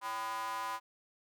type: tone with high-pass filter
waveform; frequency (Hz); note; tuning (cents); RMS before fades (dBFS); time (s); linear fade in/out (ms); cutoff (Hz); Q
square; 111.7; A2; +27; -38; 0.01-0.8; 50; 1000; 4.8
effects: none